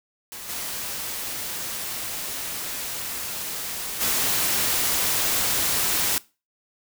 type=noise with level steps; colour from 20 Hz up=white; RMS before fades=-37 / -31 / -23 dBFS; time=0.32-6.18 s; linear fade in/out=0 ms; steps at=0.48 / 4 s; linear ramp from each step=20 ms; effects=noise-tail reverb RT60 0.3 s tail -21 dB re dry